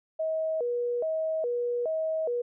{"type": "tone with vibrato", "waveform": "sine", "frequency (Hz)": 554.4, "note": "C#5", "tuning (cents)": 0, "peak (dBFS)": -26, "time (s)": [0.19, 2.42], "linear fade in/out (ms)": 10, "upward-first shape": "square", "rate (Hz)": 1.2, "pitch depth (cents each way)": 240, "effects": []}